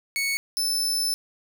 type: tone pair in turn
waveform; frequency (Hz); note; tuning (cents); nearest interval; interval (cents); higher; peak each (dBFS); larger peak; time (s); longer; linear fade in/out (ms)
sawtooth; 2217 / 5273; C#7 / E8; 0 / 0; octave + minor third; 1500; second; -20; neither; 0.16-0.37 / 0.57-1.14; second; 0
effects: none

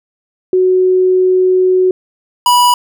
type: tone pair in turn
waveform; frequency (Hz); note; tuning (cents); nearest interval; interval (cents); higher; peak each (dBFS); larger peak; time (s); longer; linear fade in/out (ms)
sine / square; 370 / 978.7; F#4 / B5; 0 / -16; octave + perfect fourth; 1684; second; -7; neither; 0.53-1.91 / 2.46-2.74; first; 2
effects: none

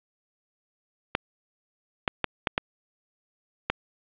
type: clicks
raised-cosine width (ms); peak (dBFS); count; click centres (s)
0.3; -6; 6; 1.151 / 2.078 / 2.243 / 2.472 / 2.579 / 3.7
effects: resampled to 8000 Hz + 7-bit

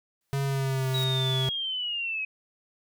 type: noise with exponential growth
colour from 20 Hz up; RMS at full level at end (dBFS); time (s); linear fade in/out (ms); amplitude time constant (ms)
white; -41; 0.21-1.04; 1; 180
type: tone with pitch glide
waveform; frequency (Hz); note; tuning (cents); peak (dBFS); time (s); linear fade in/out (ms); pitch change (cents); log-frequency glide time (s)
square; 138.1 to 131.1; C#3 to C3; -6 to +4; -26; 0.33-1.49; 0; -90; 0.44-0.89
type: linear sweep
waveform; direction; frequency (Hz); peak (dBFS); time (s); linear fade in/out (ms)
sine; down; 3850 to 2526; -28; 0.94-2.25; 5
effects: none

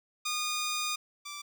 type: tone pair in turn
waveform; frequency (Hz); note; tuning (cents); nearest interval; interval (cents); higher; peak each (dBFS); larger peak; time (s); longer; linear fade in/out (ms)
10% pulse; 1224 / 1169.3; D#6 / D6; -29 / -8; minor second; 79; first; -22 / -31; first; 0.25-0.96 / 1.25-1.42; first; 10
effects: none

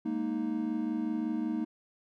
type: chord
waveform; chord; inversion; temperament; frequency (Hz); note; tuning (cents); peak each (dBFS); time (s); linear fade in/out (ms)
triangle; Ab suspended second; none; equal; 207.7 / 233.1 / 311.1; Ab3 / Bb3 / Eb4; 0 / 0 / 0; -36 / -31 / -31; 0.05-1.65; 10
effects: none

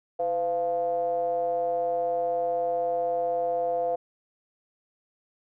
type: ring-modulated tone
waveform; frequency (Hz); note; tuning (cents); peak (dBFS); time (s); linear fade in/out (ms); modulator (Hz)
triangle; 92; F#2; -9; -19; 0.19-3.96; 10; 600
effects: none

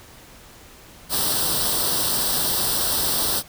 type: noise with comb filter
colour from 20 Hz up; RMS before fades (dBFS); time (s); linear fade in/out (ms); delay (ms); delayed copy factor
white; -22; 1.09-3.43; 50; 0.22; +0.75
effects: pink hiss -46 dBFS RMS until 3.48 s

